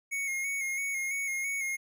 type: tone with vibrato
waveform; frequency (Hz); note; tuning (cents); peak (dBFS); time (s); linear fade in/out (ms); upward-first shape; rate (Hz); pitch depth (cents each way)
square; 2184; C#7; -26; -31; 0.11-1.77; 20; square; 3; 32
effects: none